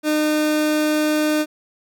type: tone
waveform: 30% pulse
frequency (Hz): 304.7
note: D#4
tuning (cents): -36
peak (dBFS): -14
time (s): 0.03-1.46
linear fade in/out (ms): 50
effects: none